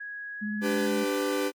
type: tone with pitch glide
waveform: sine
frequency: 1661.2 to 1687.3 Hz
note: G#6 to G#6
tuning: 0 to +27 cents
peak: -35 dBFS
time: 0-0.87 s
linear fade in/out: 10 ms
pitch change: +27 cents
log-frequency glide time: 0.34-0.52 s
type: tone with vibrato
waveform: sine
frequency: 210.5 Hz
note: G#3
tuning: 24 cents sharp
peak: -29 dBFS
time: 0.41-1.05 s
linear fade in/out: 20 ms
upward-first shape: sine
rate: 17 Hz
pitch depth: 19 cents each way
type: chord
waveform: 45% pulse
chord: G major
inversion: second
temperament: equal with one note detuned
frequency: 293.7 / 392 / 501.9 Hz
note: D4 / G4 / B4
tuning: 0 / 0 / +28 cents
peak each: -30 dBFS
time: 0.61-1.52 s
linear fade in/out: 50 ms
effects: MP3 96 kbps